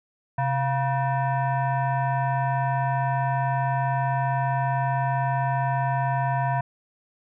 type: tone with frequency modulation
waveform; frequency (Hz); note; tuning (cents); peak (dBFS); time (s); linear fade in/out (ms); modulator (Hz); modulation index
sine; 132.3; C3; +20; -21; 0.38-6.61; 5; 830; 1.2
effects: none